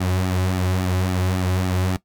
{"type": "tone with flanger", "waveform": "sawtooth", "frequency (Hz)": 92.2, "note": "F#2", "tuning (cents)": -6, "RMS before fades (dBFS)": -21, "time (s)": [0, 1.97], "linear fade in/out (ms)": 10, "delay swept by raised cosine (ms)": [1.9, 4.4], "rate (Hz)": 3.6, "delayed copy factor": -0.7, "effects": ["noise-tail reverb RT60 0.1 s tail -18 dB re dry"]}